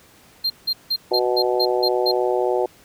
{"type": "tone bursts", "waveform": "triangle", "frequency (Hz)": 4186, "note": "C8", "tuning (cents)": 0, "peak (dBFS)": -17, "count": 8, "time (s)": [0.44, 2.118], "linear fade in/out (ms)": 10, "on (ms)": 61, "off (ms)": 170}
{"type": "harmonic tone", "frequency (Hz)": 123.47, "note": "B2", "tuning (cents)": 0, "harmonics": [3, 4, 5, 6, 7], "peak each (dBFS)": [-21, -23, -25, -27, -28], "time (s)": [1.11, 2.66], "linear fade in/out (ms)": 5}
{"effects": ["pink hiss -51 dBFS RMS until 2.84 s", "high-pass 60 Hz 12 dB/octave"]}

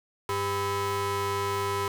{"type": "ring-modulated tone", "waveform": "30% pulse", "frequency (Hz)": 300.5, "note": "D4", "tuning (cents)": 40, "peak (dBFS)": -21, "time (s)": [0.29, 1.88], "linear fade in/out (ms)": 2, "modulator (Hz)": 699, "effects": []}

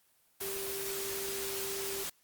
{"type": "tone in noise", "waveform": "sine", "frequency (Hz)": 392, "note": "G4", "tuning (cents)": 0, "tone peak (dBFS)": -39, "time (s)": [0.41, 2.04], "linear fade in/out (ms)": 10, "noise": "white", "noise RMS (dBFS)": -38, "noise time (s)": [0.4, 2.1], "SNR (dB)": -4, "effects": ["white hiss -69 dBFS RMS until 2.23 s", "Opus 24 kbps"]}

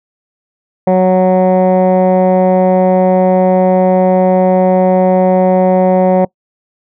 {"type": "tone with frequency modulation", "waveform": "sine", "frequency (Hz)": 370, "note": "F#4", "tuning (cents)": 0, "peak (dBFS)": -3, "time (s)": [0.87, 6.25], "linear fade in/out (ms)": 5, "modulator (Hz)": 185, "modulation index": 1.9, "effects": ["noise-tail reverb RT60 0.1 s tail -24 dB re dry", "tanh soft clip ceiling -3 dBFS"]}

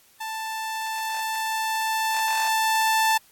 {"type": "tone with level ramp", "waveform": "sawtooth", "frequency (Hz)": 883, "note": "A5", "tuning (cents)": 6, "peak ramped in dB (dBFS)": [-26, -14], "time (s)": [0.2, 3.18], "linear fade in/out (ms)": 10, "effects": ["white hiss -57 dBFS RMS until 3.31 s", "AAC 64 kbps"]}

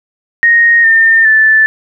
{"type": "tone with pitch steps", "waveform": "sine", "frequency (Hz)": [1864.7, 1809.5, 1756], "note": ["A#6", "A6", "A6"], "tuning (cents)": [0, 48, -4], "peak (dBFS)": -4, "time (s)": [0.43, 1.66], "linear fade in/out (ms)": 0, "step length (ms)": 410, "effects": []}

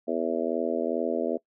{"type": "harmonic tone", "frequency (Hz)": 82.41, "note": "E2", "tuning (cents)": 0, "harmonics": [3, 4, 5, 6, 7, 8], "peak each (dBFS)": [-32, -32, -32, -32, -32, -32], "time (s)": [0.07, 1.38], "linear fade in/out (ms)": 20, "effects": ["noise-tail reverb RT60 0.1 s tail -22 dB re dry"]}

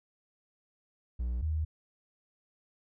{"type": "tone pair in turn", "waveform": ["triangle", "sine"], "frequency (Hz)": [60.6, 78.25], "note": ["B1", "D#2"], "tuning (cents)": [-32, 10], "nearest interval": "major third", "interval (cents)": 442, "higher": "second", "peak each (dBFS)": -28, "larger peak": "neither", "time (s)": [[1.19, 1.42], [1.42, 1.65]], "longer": "neither", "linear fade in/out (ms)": 10, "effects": []}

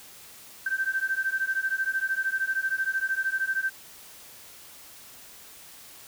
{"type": "beating tone pair", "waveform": "sine", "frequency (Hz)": [1552, 1565], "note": ["G6", "G6"], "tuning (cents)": [-18, -3], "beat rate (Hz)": 13, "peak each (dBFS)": -28, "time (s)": [0.66, 3.7], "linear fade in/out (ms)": 5, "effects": ["white hiss -48 dBFS RMS until 6.07 s"]}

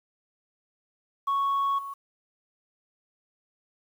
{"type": "tone with level steps", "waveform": "sine", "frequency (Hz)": 1108.7, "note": "C#6", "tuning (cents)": 0, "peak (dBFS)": [-21, -34], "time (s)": [1.27, 1.94], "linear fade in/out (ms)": 10, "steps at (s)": 1.78, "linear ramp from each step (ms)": 10, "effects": ["tanh soft clip ceiling -21 dBFS", "9-bit"]}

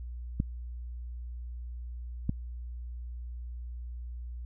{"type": "clicks", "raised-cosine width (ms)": 5, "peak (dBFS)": -15, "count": 2, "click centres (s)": [0.401, 2.294], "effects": ["added 60 Hz sine -37 dBFS peak until 4.45 s"]}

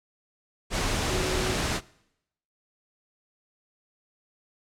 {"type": "tone in noise", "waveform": "sine", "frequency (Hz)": 370, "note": "F#4", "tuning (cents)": 0, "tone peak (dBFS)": -30, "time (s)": [1.07, 1.56], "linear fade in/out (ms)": 50, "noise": "pink", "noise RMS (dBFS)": -27, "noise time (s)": [0.7, 1.81], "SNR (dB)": -6, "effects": ["noise-tail reverb RT60 0.8 s tail -22 dB re dry", "low-pass 8000 Hz 12 dB/octave"]}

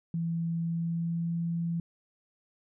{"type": "tone with pitch glide", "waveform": "sine", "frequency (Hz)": [166.8, 168.54], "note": ["E3", "E3"], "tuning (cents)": [21, 39], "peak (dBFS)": -28, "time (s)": [0.14, 1.8], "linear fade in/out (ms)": 2, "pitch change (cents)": 18, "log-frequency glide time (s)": [0.6, 1.36], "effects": []}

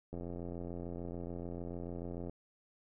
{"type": "click train", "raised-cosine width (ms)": 2, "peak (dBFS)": -30, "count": 189, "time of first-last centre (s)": [0.13, 2.296], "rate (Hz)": 86.8, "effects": []}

